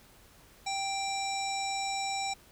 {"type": "harmonic tone", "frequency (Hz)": 784, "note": "G5", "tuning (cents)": 0, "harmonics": [1, 3, 5, 7, 9, 10], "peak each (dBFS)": [-33, -38, -40, -41, -43, -43], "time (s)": [0.66, 2.34], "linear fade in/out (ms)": 10, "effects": ["pink hiss -58 dBFS RMS until 2.51 s"]}